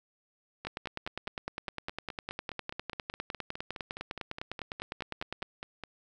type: two click trains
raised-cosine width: 0.3 ms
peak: -23 / -19 dBFS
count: 26 / 48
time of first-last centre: 0.65-5.837 / 0.67-5.427 s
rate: 4.82 / 9.88 Hz
effects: none